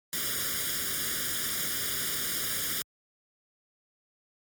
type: noise with comb filter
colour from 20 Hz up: white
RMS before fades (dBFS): -31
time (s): 0.13-2.82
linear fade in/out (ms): 0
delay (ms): 0.58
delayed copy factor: +0.95
effects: high-pass 60 Hz 12 dB/octave + MP3 96 kbps